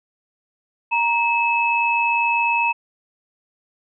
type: tone pair together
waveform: sine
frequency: 937.3 / 2595 Hz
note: A#5 / E7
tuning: +9 / -28 cents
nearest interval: octave + tritone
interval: 1763 cents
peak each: -19 dBFS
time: 0.91-2.73 s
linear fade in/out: 20 ms
effects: none